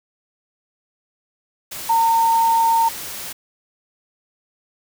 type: tone in noise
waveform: sine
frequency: 913 Hz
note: A#5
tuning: 36 cents flat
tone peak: -13 dBFS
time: 1.89-2.89 s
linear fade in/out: 10 ms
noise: white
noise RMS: -31 dBFS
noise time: 1.71-3.33 s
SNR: +15 dB
effects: none